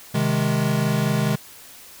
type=chord; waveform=square; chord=Ab major; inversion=first; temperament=equal; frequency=130.81 / 155.56 / 207.7 Hz; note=C3 / Eb3 / Ab3; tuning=0 / 0 / 0 cents; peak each=-24 dBFS; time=0.14-1.36 s; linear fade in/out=10 ms; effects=white hiss -44 dBFS RMS until 2 s